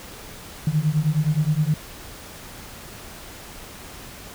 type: beating tone pair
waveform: sine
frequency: 148.4 / 158 Hz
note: D3 / D#3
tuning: +18 / +27 cents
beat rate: 9.6 Hz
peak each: -21 dBFS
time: 0.67-1.74 s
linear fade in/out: 2 ms
effects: pink hiss -40 dBFS RMS until 4.34 s